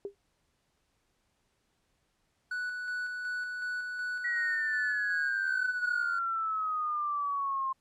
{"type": "tone with exponential decay", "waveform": "sine", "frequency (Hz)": 400.9, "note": "G4", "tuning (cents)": 39, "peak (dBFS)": -30, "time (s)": [0.05, 0.15], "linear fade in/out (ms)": 1, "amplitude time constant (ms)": 21}
{"type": "tone with tremolo", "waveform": "triangle", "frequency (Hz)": 1480, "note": "F#6", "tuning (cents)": 0, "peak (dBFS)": -30, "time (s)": [2.51, 6.19], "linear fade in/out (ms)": 5, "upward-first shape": "square", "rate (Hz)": 2.7, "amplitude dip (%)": 30}
{"type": "exponential sweep", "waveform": "sine", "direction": "down", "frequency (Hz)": [1925, 1056], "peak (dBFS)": -29, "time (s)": [4.24, 7.73], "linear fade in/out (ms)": 10}
{"effects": ["pink hiss -75 dBFS RMS until 7.8 s", "low-pass 10000 Hz 12 dB/octave"]}